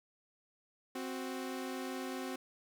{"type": "tone pair together", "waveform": "sawtooth", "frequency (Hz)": [261.6, 370], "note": ["C4", "F#4"], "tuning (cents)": [0, 0], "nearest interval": "tritone", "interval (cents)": 600, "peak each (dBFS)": [-36, -39], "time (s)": [0.95, 2.36], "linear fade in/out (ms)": 5, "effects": []}